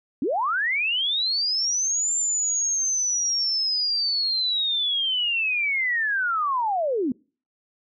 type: linear two-way sweep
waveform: sine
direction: up then down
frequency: 230 to 7300 to 230 Hz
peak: -21 dBFS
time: 0.22-7.12 s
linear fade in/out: 2 ms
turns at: 2.13 s
effects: noise-tail reverb RT60 0.4 s tail -26 dB re dry